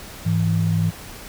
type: tone pair together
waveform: sine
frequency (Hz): 103.94 / 165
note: G#2 / E3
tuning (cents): +2 / +2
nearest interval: minor sixth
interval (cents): 800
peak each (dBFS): -20 / -19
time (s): 0.25-0.91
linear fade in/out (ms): 20
effects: pink hiss -38 dBFS RMS until 1.28 s